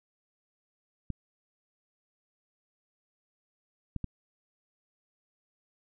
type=clicks; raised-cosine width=5 ms; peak=-21 dBFS; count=3; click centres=1.103 / 3.963 / 4.043 s; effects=none